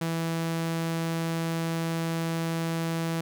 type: tone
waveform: sawtooth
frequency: 164.81 Hz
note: E3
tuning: in tune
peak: -23 dBFS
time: 0.01-3.21 s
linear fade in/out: 5 ms
effects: none